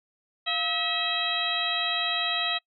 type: harmonic tone with a mistuned harmonic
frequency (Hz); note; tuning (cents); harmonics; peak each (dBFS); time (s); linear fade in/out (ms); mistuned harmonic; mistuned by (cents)
645; E5; -38; 1 / 2 / 3 / 4 / 5 / 6; -34 / -34 / -34 / -33 / -30 / -29; 0.46-2.59; 20; 1; +140
effects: noise-tail reverb RT60 0.1 s tail -25 dB re dry